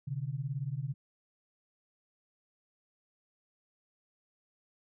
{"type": "beating tone pair", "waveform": "sine", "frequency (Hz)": [128.2, 146.2], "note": ["C3", "D3"], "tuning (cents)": [-35, -7], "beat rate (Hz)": 18, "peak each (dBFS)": [-36, -36], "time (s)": [0.07, 0.94], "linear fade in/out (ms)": 10, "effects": []}